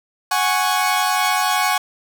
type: chord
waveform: sawtooth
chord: F# suspended second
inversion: none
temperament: equal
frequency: 740 / 830.6 / 1108.7 Hz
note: F#5 / G#5 / C#6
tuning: 0 / 0 / 0 cents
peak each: -17 dBFS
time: 0.31-1.78 s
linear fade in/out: 5 ms
effects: none